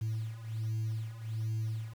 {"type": "beating tone pair", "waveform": "sine", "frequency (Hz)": [109.8, 111.1], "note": ["A2", "A2"], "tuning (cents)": [-3, 17], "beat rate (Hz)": 1.3, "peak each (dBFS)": [-36, -33], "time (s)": [0.01, 1.94], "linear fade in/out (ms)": 10, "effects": ["tanh soft clip ceiling -29 dBFS", "9-bit"]}